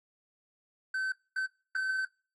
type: tone bursts at uneven times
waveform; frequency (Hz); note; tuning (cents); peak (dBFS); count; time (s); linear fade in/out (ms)
triangle; 1535; G6; -37; -28; 3; 0.94-1.12 / 1.36-1.46 / 1.75-2.05; 5
effects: noise-tail reverb RT60 0.4 s tail -25 dB re dry + AAC 32 kbps